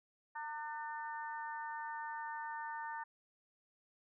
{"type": "harmonic tone with a mistuned harmonic", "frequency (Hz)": 299.7, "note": "D4", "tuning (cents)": 35, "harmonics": [3, 4, 5, 6], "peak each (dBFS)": [-42, -51, -50, -48], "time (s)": [0.35, 3.04], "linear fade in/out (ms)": 10, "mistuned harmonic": 3, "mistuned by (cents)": 22, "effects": []}